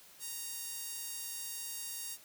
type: tone with high-pass filter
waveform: sawtooth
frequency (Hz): 932.3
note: A#5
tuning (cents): 0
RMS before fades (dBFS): -42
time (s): 0.19-2.18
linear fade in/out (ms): 50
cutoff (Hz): 7200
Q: 0.71
effects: white hiss -58 dBFS RMS until 2.24 s